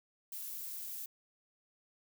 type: noise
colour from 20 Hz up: violet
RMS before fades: -43 dBFS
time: 0.32-1.06 s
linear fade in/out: 5 ms
effects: none